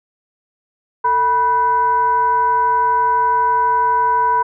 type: tone with frequency modulation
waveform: sine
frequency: 980 Hz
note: B5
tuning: 14 cents flat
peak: -12 dBFS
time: 1.04-4.43 s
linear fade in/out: 10 ms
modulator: 533 Hz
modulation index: 0.43
effects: none